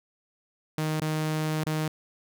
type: tone with dropouts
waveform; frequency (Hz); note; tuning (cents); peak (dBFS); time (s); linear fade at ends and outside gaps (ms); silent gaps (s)
sawtooth; 155.56; D#3; 0; -22; 0.78-1.88; 2; 1.001-1.018 / 1.638-1.665
effects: none